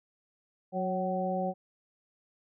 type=harmonic tone with a mistuned harmonic; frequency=184.2 Hz; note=F#3; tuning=7 cents flat; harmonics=1 / 2 / 3 / 4; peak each=-33 / -39 / -33 / -33 dBFS; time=0.72-1.54 s; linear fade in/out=50 ms; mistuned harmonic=4; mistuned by=+40 cents; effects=none